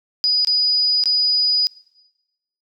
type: tone with dropouts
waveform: sine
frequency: 4940 Hz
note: D#8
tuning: 13 cents flat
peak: -14 dBFS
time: 0.24-1.67 s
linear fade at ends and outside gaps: 0 ms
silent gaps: 0.448-0.472 / 1.038-1.057 s
effects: noise-tail reverb RT60 1.0 s tail -20 dB re dry